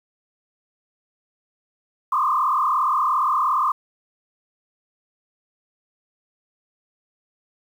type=tone with frequency modulation; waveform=sine; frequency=1126 Hz; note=C#6; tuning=27 cents sharp; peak=-17 dBFS; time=2.12-3.72 s; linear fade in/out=5 ms; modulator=37.2 Hz; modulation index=3; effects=8-bit